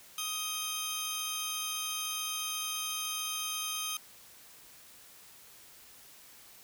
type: tone pair together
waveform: 15% pulse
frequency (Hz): 1253 / 3157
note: D#6 / G7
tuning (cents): +12 / +12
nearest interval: octave + major third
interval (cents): 1600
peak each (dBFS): -32 / -28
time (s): 0.18-3.97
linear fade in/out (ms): 2
effects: white hiss -55 dBFS RMS until 6.63 s